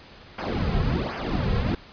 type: noise with flanger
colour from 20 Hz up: brown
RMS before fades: -25 dBFS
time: 0.38-1.75 s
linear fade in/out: 5 ms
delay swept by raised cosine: 0.24 to 3.44 ms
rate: 1.3 Hz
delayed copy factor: -0.95
effects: pink hiss -47 dBFS RMS until 1.92 s + resampled to 11025 Hz